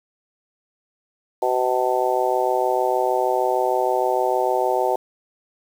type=harmonic tone; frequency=126.5 Hz; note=B2; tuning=42 cents sharp; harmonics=3 / 4 / 5 / 6 / 7; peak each=-24 / -24 / -24 / -24 / -24 dBFS; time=1.42-4.96 s; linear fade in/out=5 ms; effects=7-bit